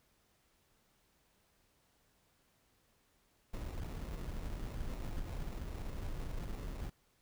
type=noise with sample-and-hold; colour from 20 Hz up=brown; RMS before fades=-41 dBFS; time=3.53-6.9 s; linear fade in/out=10 ms; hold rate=1575 Hz; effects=pink hiss -73 dBFS RMS until 7.21 s